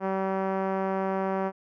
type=tone with low-pass filter; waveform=5% pulse; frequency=191.7 Hz; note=G3; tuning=38 cents flat; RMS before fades=-28 dBFS; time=0-1.52 s; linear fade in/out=50 ms; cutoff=790 Hz; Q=0.8; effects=none